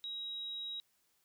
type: tone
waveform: sine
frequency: 3825 Hz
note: A#7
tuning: 44 cents sharp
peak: -39 dBFS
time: 0.04-0.8 s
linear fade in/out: 0 ms
effects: white hiss -75 dBFS RMS until 1.24 s